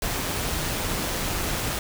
pink noise with amplitude modulation, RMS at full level -26 dBFS, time 0.02-1.79 s, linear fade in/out 2 ms, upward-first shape sine, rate 176 Hz, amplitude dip 30%, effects none

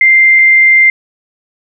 sine tone pair in turn, 2093 / 2093 Hz, C7 / C7, 0 / 0 cents, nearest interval unison, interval 0 cents, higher neither, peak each -3 dBFS, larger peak neither, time 0.01-0.39 / 0.39-0.9 s, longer second, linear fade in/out 2 ms, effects none

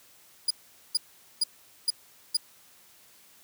35% pulse tone bursts, 4894 Hz, D#8, 29 cents flat, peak -20 dBFS, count 5, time 0.48-2.37 s, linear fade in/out 5 ms, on 26 ms, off 440 ms, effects white hiss -57 dBFS RMS until 3.43 s + high-pass 60 Hz 12 dB/octave

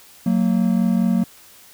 triangle tone pair together, 184.9 / 229.6 Hz, F#3 / A#3, -1 / -26 cents, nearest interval major third, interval 375 cents, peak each -16 / -16 dBFS, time 0.26-1.24 s, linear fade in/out 5 ms, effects white hiss -47 dBFS RMS until 1.73 s

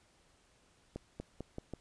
accelerating click train, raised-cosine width 2 ms, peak -27 dBFS, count 5, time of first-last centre 0.96-1.737 s, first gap 240 ms, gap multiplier 0.86, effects pink hiss -68 dBFS RMS until 1.8 s + resampled to 22050 Hz

